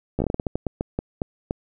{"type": "slowing click train", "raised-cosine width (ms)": 2, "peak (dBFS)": -10, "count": 15, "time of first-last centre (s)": [0.19, 1.509], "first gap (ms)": 13, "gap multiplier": 1.27, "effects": []}